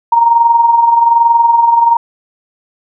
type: tone with amplitude modulation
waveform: sine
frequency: 932.3 Hz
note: A#5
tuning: in tune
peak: -3 dBFS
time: 0.12-1.97 s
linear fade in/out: 5 ms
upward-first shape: sine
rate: 21.2 Hz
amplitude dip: 55%
effects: none